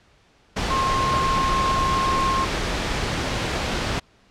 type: tone in noise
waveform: sine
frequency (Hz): 1068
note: C6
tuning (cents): +35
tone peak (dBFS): -20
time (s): 0.7-2.45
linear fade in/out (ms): 10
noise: pink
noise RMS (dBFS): -24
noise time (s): 0.56-4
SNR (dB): +1
effects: pink hiss -57 dBFS RMS until 4.3 s + low-pass 5000 Hz 12 dB/octave